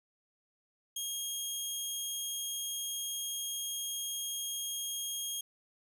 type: tone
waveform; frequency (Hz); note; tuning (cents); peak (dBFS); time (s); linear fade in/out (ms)
15% pulse; 3253; G#7; -37; -28; 0.96-5.41; 5
effects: none